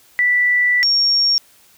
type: tone pair in turn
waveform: sine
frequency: 1969 / 5540 Hz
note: B6 / F8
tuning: -6 / -15 cents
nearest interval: octave + tritone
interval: 1791 cents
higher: second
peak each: -12 dBFS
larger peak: neither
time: 0.19-0.83 / 0.83-1.38 s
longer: first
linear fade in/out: 0 ms
effects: white hiss -51 dBFS RMS until 1.77 s